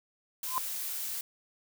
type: noise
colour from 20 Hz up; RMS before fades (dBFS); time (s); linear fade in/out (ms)
blue; -36; 0.43-1.21; 2
type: tone with exponential growth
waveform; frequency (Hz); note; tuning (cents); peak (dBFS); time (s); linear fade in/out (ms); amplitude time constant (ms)
sine; 1028; C6; -31; -24; 0.44-0.58; 0; 30
effects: none